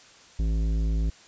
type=tone with tanh clipping; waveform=sine; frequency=54.2 Hz; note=A1; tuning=25 cents flat; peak=-24 dBFS; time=0.39-1.1 s; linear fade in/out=5 ms; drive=13 dB; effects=white hiss -52 dBFS RMS until 1.27 s + resampled to 16000 Hz